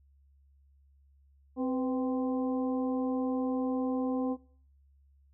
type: harmonic tone with a mistuned harmonic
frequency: 260 Hz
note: C4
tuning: 11 cents flat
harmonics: 1 / 2 / 3 / 4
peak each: -29 / -35 / -41 / -45 dBFS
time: 1.56-4.37 s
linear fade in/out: 50 ms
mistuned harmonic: 2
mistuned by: -62 cents
effects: noise-tail reverb RT60 0.5 s tail -20 dB re dry + added 69 Hz sine -60 dBFS peak until 5.33 s